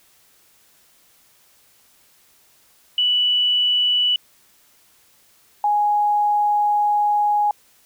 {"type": "tone pair in turn", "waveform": "sine", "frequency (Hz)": [2960, 830.6], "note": ["F#7", "G#5"], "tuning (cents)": [0, 0], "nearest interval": "octave + minor seventh", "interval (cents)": 2200, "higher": "first", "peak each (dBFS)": -15, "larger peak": "neither", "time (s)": [[2.98, 4.16], [5.64, 7.51]], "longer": "second", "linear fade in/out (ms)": 2, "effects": ["white hiss -56 dBFS RMS until 7.85 s"]}